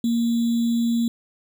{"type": "tone with sample-and-hold", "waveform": "sine", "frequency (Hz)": 233.1, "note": "A#3", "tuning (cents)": 0, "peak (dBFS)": -18, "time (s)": [0.04, 1.08], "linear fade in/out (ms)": 2, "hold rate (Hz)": 3675, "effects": []}